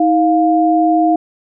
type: tone pair together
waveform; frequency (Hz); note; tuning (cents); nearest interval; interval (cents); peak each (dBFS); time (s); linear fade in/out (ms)
sine; 318.2 / 703.3; D#4 / F5; +39 / +12; octave + major second; 1373; -12; 0-1.16; 5
effects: none